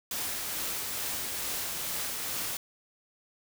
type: noise with tremolo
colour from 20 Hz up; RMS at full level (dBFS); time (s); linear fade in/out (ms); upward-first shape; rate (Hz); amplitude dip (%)
white; -33; 0.11-2.57; 2; triangle; 2.3; 25
effects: none